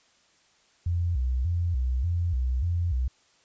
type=tone with vibrato; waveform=sine; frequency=74 Hz; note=D2; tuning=14 cents sharp; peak=-23 dBFS; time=0.86-3.08 s; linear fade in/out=5 ms; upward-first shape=square; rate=1.7 Hz; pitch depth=270 cents each way; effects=white hiss -63 dBFS RMS until 3.44 s + resampled to 16000 Hz